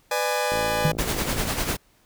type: chord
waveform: sawtooth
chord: G# diminished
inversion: first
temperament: just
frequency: 498.4 / 598 / 830.6 Hz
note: B4 / D5 / G#5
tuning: +16 / +31 / 0 cents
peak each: -23 dBFS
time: 0.11-0.92 s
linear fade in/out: 5 ms
type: click train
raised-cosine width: 2 ms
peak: -19 dBFS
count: 53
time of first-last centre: 0.52-1.454 s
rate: 55.7 Hz
type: tone with exponential decay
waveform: sine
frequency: 155.56 Hz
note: D#3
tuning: in tune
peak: -14 dBFS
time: 0.85-1.03 s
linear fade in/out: 0 ms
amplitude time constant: 37 ms
type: noise with tremolo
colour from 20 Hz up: pink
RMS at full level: -24 dBFS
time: 0.98-1.77 s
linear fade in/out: 10 ms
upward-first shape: sine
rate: 10 Hz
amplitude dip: 55%
effects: pink hiss -61 dBFS RMS until 2.05 s